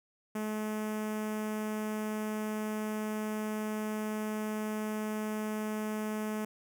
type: tone with notch filter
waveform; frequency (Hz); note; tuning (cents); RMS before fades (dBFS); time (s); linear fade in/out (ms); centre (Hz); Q
sawtooth; 214.5; A3; -44; -35; 0.35-6.45; 5; 4100; 1
effects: none